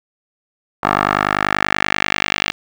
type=tone with band-pass filter sweep; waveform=10% pulse; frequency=50.3 Hz; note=G1; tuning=45 cents sharp; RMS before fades=-18 dBFS; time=0.83-2.52 s; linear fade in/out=5 ms; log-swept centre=1100 to 2800 Hz; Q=1.9; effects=none